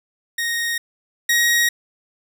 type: tone pair in turn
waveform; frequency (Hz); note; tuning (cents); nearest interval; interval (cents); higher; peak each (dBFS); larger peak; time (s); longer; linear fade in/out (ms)
sawtooth; 1864.7 / 1888.5; A#6 / A#6; 0 / +22; unison; 22; second; -17 / -11; second; 0.38-0.78 / 1.29-1.69; neither; 5
effects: none